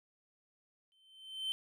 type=tone with exponential growth; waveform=triangle; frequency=3089 Hz; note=G7; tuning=26 cents flat; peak=-30 dBFS; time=0.92-1.52 s; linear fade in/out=0 ms; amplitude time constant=130 ms; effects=none